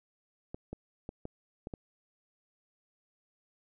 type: clicks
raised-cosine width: 2 ms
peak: -26 dBFS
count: 6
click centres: 0.545 / 0.73 / 1.091 / 1.254 / 1.671 / 1.738 s
effects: none